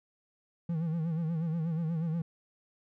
triangle tone with vibrato, 163.6 Hz, E3, 13 cents flat, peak -27 dBFS, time 0.69-2.22 s, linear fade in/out 5 ms, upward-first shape sine, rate 8.3 Hz, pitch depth 85 cents each way, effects none

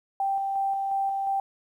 sine tone with tremolo, 784 Hz, G5, in tune, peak -23 dBFS, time 0.2-1.4 s, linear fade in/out 2 ms, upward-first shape square, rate 2.8 Hz, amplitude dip 25%, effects 10-bit

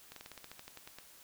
slowing click train, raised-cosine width 0.2 ms, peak -30 dBFS, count 13, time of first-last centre 0.12-0.986 s, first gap 43 ms, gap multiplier 1.09, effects white hiss -58 dBFS RMS until 1.23 s

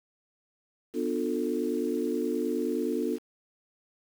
sine chord, B half-diminished seventh, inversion none, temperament just, 246.9 / 296.3 / 355.6 / 444.5 Hz, B3 / D4 / F4 / A4, 0 / +15 / +31 / +18 cents, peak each -32 dBFS, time 0.93-3.19 s, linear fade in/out 50 ms, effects 8-bit

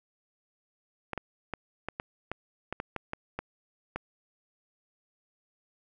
clicks, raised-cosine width 0.5 ms, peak -18 dBFS, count 12, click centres 1.133 / 1.177 / 1.537 / 1.886 / 1.999 / 2.316 / 2.726 / 2.801 / 2.963 / 3.134 / 3.39 / 3.96 s, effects none

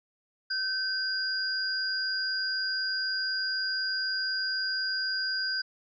sine tone pair together, 1538 / 4852 Hz, G6 / D#8, -33 / -44 cents, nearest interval octave + minor sixth, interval 1989 cents, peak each -31 / -30 dBFS, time 0.5-5.62 s, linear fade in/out 10 ms, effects none

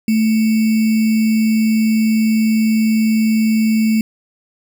sine tone with sample-and-hold, 220 Hz, A3, in tune, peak -11 dBFS, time 0.08-4.01 s, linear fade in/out 2 ms, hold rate 2450 Hz, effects none

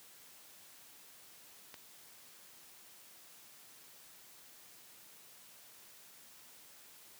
click, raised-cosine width 0.2 ms, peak -30 dBFS, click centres 1.742 s, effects white hiss -58 dBFS RMS until 7.19 s + high-pass 100 Hz 12 dB/octave

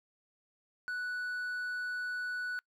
sine tone with hard clipping, 1480 Hz, F#6, in tune, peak -35 dBFS, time 0.88-2.59 s, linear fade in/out 0 ms, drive 3 dB, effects noise-tail reverb RT60 0.1 s tail -26 dB re dry

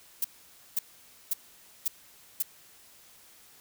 violet noise bursts, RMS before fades -27 dBFS, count 5, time 0.22-2.425 s, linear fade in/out 5 ms, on 25 ms, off 520 ms, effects white hiss -56 dBFS RMS until 3.6 s

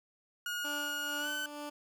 30% pulse tone with pitch glide, 1438 to 1514.7 Hz, F#6 to F#6, -50 to +40 cents, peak -32 dBFS, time 0.46-1.46 s, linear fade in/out 2 ms, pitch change +90 cents, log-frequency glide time 1.19-1.29 s
15% pulse tone with tremolo, 293.7 Hz, D4, in tune, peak -33 dBFS, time 0.64-1.7 s, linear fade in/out 10 ms, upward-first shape sine, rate 2.2 Hz, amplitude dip 55%
effects none

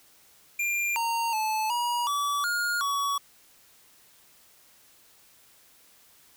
square tone with pitch steps, 2391 / 924 / 869 / 959 / 1148 / 1424 / 1127 Hz, D7 / A#5 / A5 / A#5 / D6 / F6 / C#6, +30 / -16 / -22 / +49 / -40 / +33 / +28 cents, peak -26 dBFS, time 0.59-3.18 s, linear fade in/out 5 ms, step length 370 ms, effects white hiss -58 dBFS RMS until 6.36 s

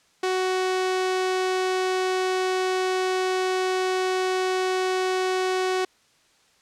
sawtooth tone, 372.1 Hz, F#4, 10 cents sharp, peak -18 dBFS, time 0.23-5.85 s, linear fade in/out 5 ms, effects white hiss -61 dBFS RMS until 6.61 s + low-pass 7000 Hz 12 dB/octave

